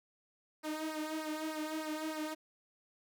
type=tone with flanger; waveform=sawtooth; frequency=311.1 Hz; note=D#4; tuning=in tune; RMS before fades=-39 dBFS; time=0.63-2.35 s; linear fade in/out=20 ms; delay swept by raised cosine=0.29 to 2.89 ms; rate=3.3 Hz; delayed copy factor=-0.85; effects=none